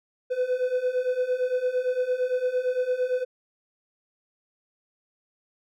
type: beating tone pair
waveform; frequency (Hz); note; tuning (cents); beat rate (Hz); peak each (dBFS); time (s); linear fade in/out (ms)
triangle; 498.2 / 507; B4 / B4; +15 / +45; 8.8; -26 / -23; 0.3-3.25; 20
effects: none